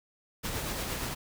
pink noise with tremolo, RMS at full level -33 dBFS, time 0.43-1.15 s, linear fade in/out 20 ms, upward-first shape triangle, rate 8.6 Hz, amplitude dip 35%, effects none

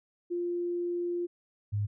sine tone pair in turn, 349.2 / 103.31 Hz, F4 / G#2, 0 / -9 cents, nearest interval octave + major sixth, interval 2109 cents, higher first, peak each -29 / -27 dBFS, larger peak second, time 0.3-1.27 / 1.72-1.87 s, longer first, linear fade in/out 20 ms, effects none

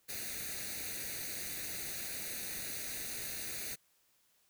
white noise with comb filter, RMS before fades -41 dBFS, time 0.08-3.76 s, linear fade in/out 20 ms, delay 0.47 ms, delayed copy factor +0.75, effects white hiss -72 dBFS RMS until 4.49 s

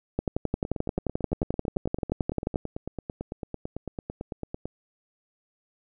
two click trains, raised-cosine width 2 ms, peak -19 / -12 dBFS, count 38 / 28, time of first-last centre 0.54-4.656 / 0.19-2.558 s, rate 8.99 / 11.4 Hz, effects none

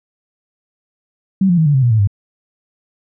sine tone with pitch steps, 192 / 175.05 / 159.6 / 145.51 / 132.66 / 120.95 / 110.28 / 100.54 Hz, G3 / F3 / D#3 / D3 / C3 / B2 / A2 / G2, -36 / +4 / +44 / -16 / +24 / -36 / +4 / +44 cents, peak -9 dBFS, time 1.41-2.074 s, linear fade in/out 5 ms, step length 83 ms, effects none

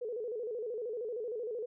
sine tone with vibrato, 458.7 Hz, A#4, 28 cents flat, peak -35 dBFS, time 0.01-1.66 s, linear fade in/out 10 ms, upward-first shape square, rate 13 Hz, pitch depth 110 cents each way, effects none

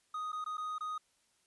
triangle tone with dropouts, 1246 Hz, D#6, 2 cents sharp, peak -34 dBFS, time 0.14-0.98 s, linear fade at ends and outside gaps 5 ms, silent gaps 0.32-0.328 / 0.443-0.461 / 0.571-0.579 / 0.783-0.807 s, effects white hiss -73 dBFS RMS until 1.46 s + resampled to 24000 Hz

